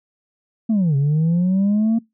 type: linear two-way sweep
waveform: sine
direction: down then up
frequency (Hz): 231 to 135.9 to 231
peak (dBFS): -12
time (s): 0.69-1.99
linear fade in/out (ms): 10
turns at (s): 0.96
effects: noise-tail reverb RT60 0.2 s tail -26 dB re dry + tanh soft clip ceiling -13 dBFS